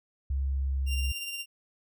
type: tone with pitch glide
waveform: sine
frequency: 67.9 to 67.04 Hz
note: C#2 to C2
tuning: -35 to +43 cents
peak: -26 dBFS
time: 0.3-1.12 s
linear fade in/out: 5 ms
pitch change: -22 cents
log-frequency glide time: 0.48-0.95 s
type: tone with tremolo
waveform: sawtooth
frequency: 2782 Hz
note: F7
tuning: 7 cents flat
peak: -29 dBFS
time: 0.86-1.46 s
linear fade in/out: 50 ms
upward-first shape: triangle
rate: 17 Hz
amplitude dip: 45%
effects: none